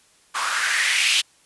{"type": "noise with band-pass filter sweep", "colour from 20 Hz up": "blue", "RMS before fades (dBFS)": -21, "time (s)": [0.34, 1.22], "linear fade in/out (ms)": 20, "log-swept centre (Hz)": [1100, 3000], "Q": 3.5, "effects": ["white hiss -57 dBFS RMS until 1.45 s", "resampled to 24000 Hz"]}